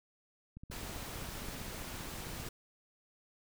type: click train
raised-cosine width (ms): 5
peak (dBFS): -35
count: 30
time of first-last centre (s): 0.57-2.465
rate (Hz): 15.3
type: noise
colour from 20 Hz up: pink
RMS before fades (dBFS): -44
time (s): 0.71-2.49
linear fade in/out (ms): 5
effects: none